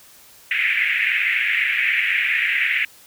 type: band-pass noise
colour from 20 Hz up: white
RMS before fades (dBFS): -20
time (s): 0.51-2.85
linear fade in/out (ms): 2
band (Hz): 1800 to 2500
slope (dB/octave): 48
effects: white hiss -48 dBFS RMS until 3.06 s